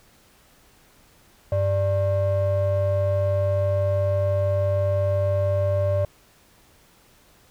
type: ring-modulated tone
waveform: triangle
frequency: 246 Hz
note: B3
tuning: 7 cents flat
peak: -14 dBFS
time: 1.52-6.05 s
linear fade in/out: 2 ms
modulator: 343 Hz
effects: pink hiss -56 dBFS RMS until 7.5 s